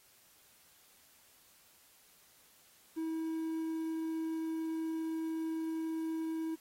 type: tone with quantisation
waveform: triangle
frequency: 322.2 Hz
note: E4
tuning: 39 cents flat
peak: -32 dBFS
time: 2.96-6.56 s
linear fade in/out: 20 ms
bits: 10
effects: white hiss -64 dBFS RMS until 6.6 s + AAC 48 kbps